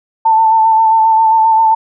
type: tone with vibrato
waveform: sine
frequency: 889 Hz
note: A5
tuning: 18 cents sharp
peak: -6 dBFS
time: 0.25-1.75 s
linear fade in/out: 10 ms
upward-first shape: sine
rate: 7.5 Hz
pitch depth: 27 cents each way
effects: none